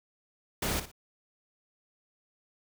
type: noise with echo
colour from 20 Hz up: pink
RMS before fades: -31 dBFS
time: 0.62-0.8 s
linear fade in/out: 5 ms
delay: 58 ms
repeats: 2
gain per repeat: -11 dB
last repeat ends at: 0.916 s
effects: none